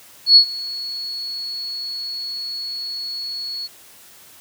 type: tone with ADSR envelope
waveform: sine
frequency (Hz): 4371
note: C#8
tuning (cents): -25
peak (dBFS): -4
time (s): 0.26-3.68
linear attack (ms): 100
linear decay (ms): 87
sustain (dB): -21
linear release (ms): 28
effects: white hiss -46 dBFS RMS until 4.4 s + high-pass 60 Hz 12 dB/octave